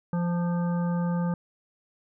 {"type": "harmonic tone with a mistuned harmonic", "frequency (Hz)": 173.2, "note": "F3", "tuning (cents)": -14, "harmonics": [1, 3, 5, 7, 9], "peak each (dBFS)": [-24, -36, -38, -42, -46], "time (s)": [0.13, 1.34], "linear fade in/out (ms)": 2, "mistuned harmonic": 5, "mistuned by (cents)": 32, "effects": []}